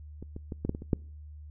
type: clicks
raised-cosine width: 3 ms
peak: -28 / -27 / -23 / -17 / -15 / -24 / -28 / -11 dBFS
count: 8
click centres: 0.226 / 0.364 / 0.522 / 0.65 / 0.694 / 0.749 / 0.821 / 0.932 s
effects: noise-tail reverb RT60 0.5 s tail -26 dB re dry + added 75 Hz sine -43 dBFS peak until 1.5 s